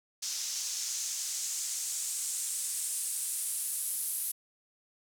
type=noise with band-pass filter sweep; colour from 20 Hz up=white; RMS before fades=-35 dBFS; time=0.22-4.32 s; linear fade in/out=10 ms; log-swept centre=5600 to 11000 Hz; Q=2.4; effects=none